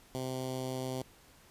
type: tone with notch filter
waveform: 10% pulse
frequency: 129.6 Hz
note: C3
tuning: 16 cents flat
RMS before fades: -37 dBFS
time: 0.15-1.02 s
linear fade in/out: 0 ms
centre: 1700 Hz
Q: 0.9
effects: pink hiss -60 dBFS RMS until 1.5 s + resampled to 32000 Hz